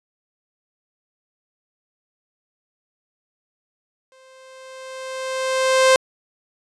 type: tone with exponential growth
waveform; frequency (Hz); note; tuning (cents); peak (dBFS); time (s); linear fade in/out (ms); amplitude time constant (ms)
sawtooth; 523; C5; -1; -6; 4.12-5.96; 1; 400
effects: resampled to 22050 Hz